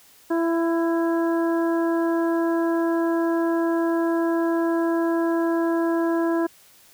harmonic tone with a mistuned harmonic, 333.7 Hz, E4, 21 cents sharp, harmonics 1 / 2 / 3 / 4 / 5, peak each -20 / -28 / -31 / -38 / -35 dBFS, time 0.3-6.47 s, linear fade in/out 10 ms, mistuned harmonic 5, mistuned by -24 cents, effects white hiss -53 dBFS RMS until 6.93 s

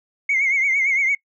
sine tone with vibrato, 2167 Hz, C#7, 40 cents flat, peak -15 dBFS, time 0.29-1.15 s, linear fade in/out 5 ms, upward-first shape triangle, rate 8.8 Hz, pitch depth 98 cents each way, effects noise-tail reverb RT60 0.1 s tail -24 dB re dry + tanh soft clip ceiling -12 dBFS

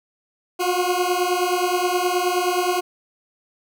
20% pulse beating tone pair, 355.1 / 364.6 Hz, F4 / F#4, +29 / -25 cents, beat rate 9.5 Hz, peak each -17 dBFS, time 0.59-2.81 s, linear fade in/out 20 ms, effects none

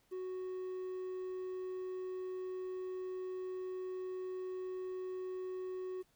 triangle tone with quantisation, 370 Hz, F#4, in tune, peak -37 dBFS, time 0.11-6.03 s, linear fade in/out 20 ms, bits 11, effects pink hiss -73 dBFS RMS until 6.15 s

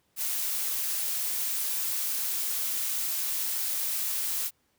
blue noise, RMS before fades -30 dBFS, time 0.16-4.51 s, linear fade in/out 50 ms, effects pink hiss -71 dBFS RMS until 4.78 s + high-pass 60 Hz 12 dB/octave

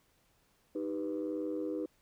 sine chord, Eb augmented, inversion none, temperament equal, 311.1 / 392 / 493.9 Hz, Eb4 / G4 / B4, 0 / 0 / 0 cents, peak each -35 / -39 / -38 dBFS, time 0.75-1.86 s, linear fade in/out 5 ms, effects tanh soft clip ceiling -27 dBFS + pink hiss -71 dBFS RMS until 2.01 s

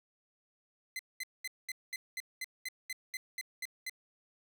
sawtooth tone bursts, 2047 Hz, C7, 38 cents flat, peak -33 dBFS, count 13, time 0.96-3.896 s, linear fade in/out 2 ms, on 32 ms, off 210 ms, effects none

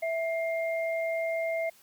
sine tone pair together, 658 / 2114 Hz, E5 / C7, -3 / +17 cents, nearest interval octave + minor sixth, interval 2020 cents, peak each -28 / -35 dBFS, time 0.02-1.7 s, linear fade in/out 10 ms, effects white hiss -59 dBFS RMS until 1.82 s

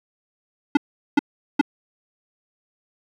square tone bursts, 289.5 Hz, D4, 25 cents flat, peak -12 dBFS, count 3, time 0.75-1.613 s, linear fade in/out 5 ms, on 21 ms, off 400 ms, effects low-pass 3000 Hz 12 dB/octave + 9-bit

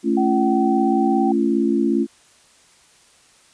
sine chord, A augmented, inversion none, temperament equal with one note detuned, 220 / 277.2 / 342.2 Hz, A3 / C#4 / E#4, 0 / 0 / -35 cents, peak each -20 dBFS, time 0.03-2.07 s, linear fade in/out 50 ms
sine tone with pitch glide, 760 to 772.4 Hz, F#5 to G5, +46 to -26 cents, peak -21 dBFS, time 0.17-1.32 s, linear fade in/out 5 ms, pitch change +28 cents, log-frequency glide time 0.44-1.15 s
effects white hiss -53 dBFS RMS until 3.53 s + resampled to 22050 Hz

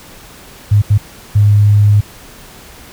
sine tone bursts at uneven times, 103.4 Hz, G#2, 7 cents flat, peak -5 dBFS, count 3, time 0.71-0.82 / 0.9-0.98 / 1.35-2.01 s, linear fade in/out 10 ms, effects pink hiss -37 dBFS RMS until 2.92 s

